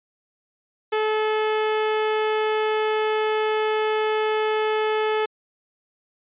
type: tone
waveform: sawtooth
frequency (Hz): 431.9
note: A4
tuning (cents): -32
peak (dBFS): -16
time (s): 0.92-5.26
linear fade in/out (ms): 10
effects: resampled to 8000 Hz